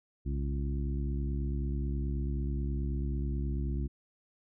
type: harmonic tone with a mistuned harmonic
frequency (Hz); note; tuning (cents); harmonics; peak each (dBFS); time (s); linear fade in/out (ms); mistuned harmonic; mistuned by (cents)
69.3; C#2; 0; 1 / 2 / 3 / 4 / 5; -31 / -37 / -41 / -43 / -45; 0.25-3.88; 20; 1; -140
effects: none